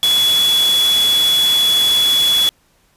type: tone in noise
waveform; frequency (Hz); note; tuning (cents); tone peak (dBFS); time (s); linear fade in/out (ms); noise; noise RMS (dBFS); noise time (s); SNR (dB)
sine; 3393; G#7; +36; -11; 0.03-2.49; 0; white; -22; 0.03-2.49; +8
effects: pink hiss -57 dBFS RMS until 2.96 s + resampled to 32000 Hz